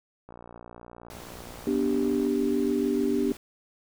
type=click train; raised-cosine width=1 ms; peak=-30 dBFS; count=118; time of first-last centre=0.29-2.266 s; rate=59.2 Hz
type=noise; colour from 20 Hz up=pink; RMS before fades=-45 dBFS; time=1.1-3.37 s; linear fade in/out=2 ms
type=chord; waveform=sine; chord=G major; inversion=first; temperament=equal; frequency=246.9 / 293.7 / 392 Hz; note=B3 / D4 / G4; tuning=0 / 0 / 0 cents; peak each=-27 dBFS; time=1.67-3.32 s; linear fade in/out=2 ms
effects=none